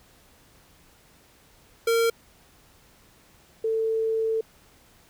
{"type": "tone pair in turn", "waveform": ["square", "sine"], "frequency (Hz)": [460, 445.6], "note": ["A#4", "A4"], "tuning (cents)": [-23, 22], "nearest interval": "minor second", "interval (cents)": 55, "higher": "first", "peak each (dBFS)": [-20, -22], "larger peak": "first", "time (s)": [[1.87, 2.1], [3.64, 4.41]], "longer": "second", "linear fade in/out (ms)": 5, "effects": ["pink hiss -57 dBFS RMS until 5.09 s"]}